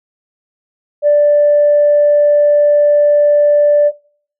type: tone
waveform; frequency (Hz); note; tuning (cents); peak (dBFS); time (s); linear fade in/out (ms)
sine; 587; D5; -1; -5; 1.02-3.92; 50
effects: noise-tail reverb RT60 0.5 s tail -21 dB re dry + tanh soft clip ceiling -2 dBFS